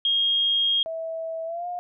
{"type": "tone", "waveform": "sine", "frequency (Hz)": 3249, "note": "G#7", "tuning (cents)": -39, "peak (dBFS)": -19, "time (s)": [0.05, 0.83], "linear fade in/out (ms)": 2}
{"type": "tone with pitch glide", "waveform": "sine", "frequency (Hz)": [652, 711], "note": ["E5", "F5"], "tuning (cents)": [-19, 31], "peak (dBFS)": -28, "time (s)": [0.86, 1.79], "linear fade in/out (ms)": 0, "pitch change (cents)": 150, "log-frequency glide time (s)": [1.45, 1.67]}
{"effects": []}